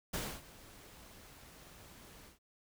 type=noise with ADSR envelope; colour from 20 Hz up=pink; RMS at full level=-37 dBFS; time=0.13-2.39 s; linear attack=11 ms; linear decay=270 ms; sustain=-19 dB; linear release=130 ms; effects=none